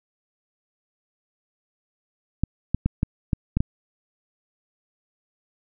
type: clicks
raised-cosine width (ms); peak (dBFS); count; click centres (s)
5; -8; 7; 2.436 / 2.746 / 2.86 / 3.031 / 3.332 / 3.57 / 3.605
effects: none

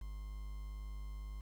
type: tone with quantisation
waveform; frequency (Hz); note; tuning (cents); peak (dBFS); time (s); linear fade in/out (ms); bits
triangle; 51; G#1; -31; -40; 0.01-1.41; 5; 10
effects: none

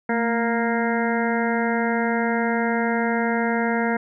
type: harmonic tone with a mistuned harmonic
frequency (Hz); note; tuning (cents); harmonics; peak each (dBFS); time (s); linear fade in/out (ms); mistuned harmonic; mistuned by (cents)
233.1; A#3; 0; 1 / 2 / 3 / 4 / 6 / 7 / 8 / 9; -23 / -26 / -28 / -29 / -31 / -31 / -32 / -33; 0.09-3.97; 5; 1; -46
effects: none

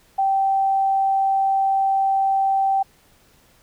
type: tone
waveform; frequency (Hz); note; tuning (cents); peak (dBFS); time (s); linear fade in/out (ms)
sine; 778; G5; -13; -16; 0.18-2.83; 10
effects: pink hiss -56 dBFS RMS until 3.62 s

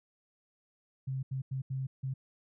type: tone bursts at uneven times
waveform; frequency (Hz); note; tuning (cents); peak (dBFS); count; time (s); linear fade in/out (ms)
sine; 132.7; C3; +25; -32; 5; 1.07-1.23 / 1.31-1.42 / 1.51-1.62 / 1.7-1.87 / 2.03-2.14; 10
effects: none

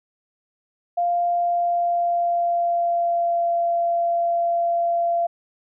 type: tone with pitch glide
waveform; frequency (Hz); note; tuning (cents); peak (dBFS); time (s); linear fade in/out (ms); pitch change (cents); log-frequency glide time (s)
sine; 697 to 685.4; F5 to F5; -4 to -33; -18; 0.97-5.27; 10; -29; 1.28-3.52
effects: none

